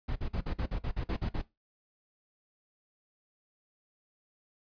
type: noise bursts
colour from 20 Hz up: brown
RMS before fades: -32 dBFS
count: 11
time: 0.08-1.419 s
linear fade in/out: 10 ms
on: 79 ms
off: 47 ms
effects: noise-tail reverb RT60 0.2 s tail -17 dB re dry + resampled to 11025 Hz

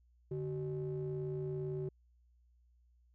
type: ring-modulated tone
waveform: triangle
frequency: 116.54 Hz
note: A#2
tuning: in tune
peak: -31 dBFS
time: 0.31-1.89 s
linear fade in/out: 5 ms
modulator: 262 Hz
effects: added 60 Hz sine -65 dBFS peak until 3.14 s

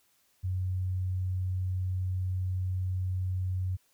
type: tone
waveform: sine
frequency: 92.5 Hz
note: F#2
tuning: in tune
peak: -28 dBFS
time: 0.43-3.77 s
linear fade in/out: 20 ms
effects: white hiss -69 dBFS RMS until 3.93 s

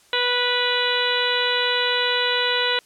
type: harmonic tone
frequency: 491.3 Hz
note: B4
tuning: 9 cents flat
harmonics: 1 / 2 / 3 / 4 / 5 / 6 / 7 / 8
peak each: -26 / -28 / -26 / -28 / -30 / -26 / -28 / -26 dBFS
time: 0.13-2.79 s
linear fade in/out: 2 ms
effects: white hiss -55 dBFS RMS until 2.85 s + low-pass 10000 Hz 12 dB/octave

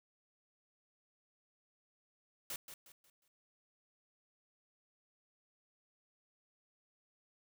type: noise with echo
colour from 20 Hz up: white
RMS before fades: -42 dBFS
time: 2.5-2.56 s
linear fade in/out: 2 ms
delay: 180 ms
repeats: 4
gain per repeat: -9 dB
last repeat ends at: 3.28 s
effects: none

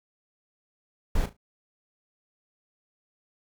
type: noise with echo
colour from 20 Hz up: brown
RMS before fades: -24 dBFS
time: 1.15-1.26 s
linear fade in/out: 5 ms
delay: 36 ms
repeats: 3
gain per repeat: -12 dB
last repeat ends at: 1.368 s
effects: none

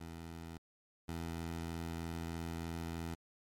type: tone pair in turn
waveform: 15% pulse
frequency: 82.9 / 83.19 Hz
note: E2 / E2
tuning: +10 / +16 cents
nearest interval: unison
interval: 6 cents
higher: second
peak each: -39 / -33 dBFS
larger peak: second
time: 0-0.58 / 1.08-3.15 s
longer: second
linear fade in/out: 10 ms
effects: MP3 64 kbps

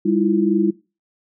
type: tone cluster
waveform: sine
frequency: 200.2 / 318.8 / 342.2 Hz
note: G3 / D#4 / F4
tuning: +37 / +42 / -35 cents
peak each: -19 dBFS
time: 0.05-0.71 s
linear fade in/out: 10 ms
effects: noise-tail reverb RT60 0.3 s tail -20 dB re dry

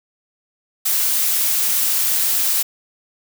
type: noise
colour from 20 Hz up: blue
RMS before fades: -18 dBFS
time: 0.85-2.63 s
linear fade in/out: 10 ms
effects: none

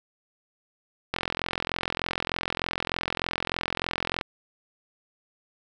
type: click train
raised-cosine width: 0.3 ms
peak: -10 dBFS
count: 134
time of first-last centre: 1.14-4.212 s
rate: 43.3 Hz
effects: none

